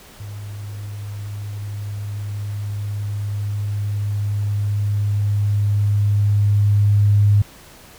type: tone with level ramp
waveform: sine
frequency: 102.7 Hz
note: G#2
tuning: 19 cents flat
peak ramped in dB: -29 to -10 dBFS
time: 0.2-7.42 s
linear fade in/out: 5 ms
effects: pink hiss -44 dBFS RMS until 7.98 s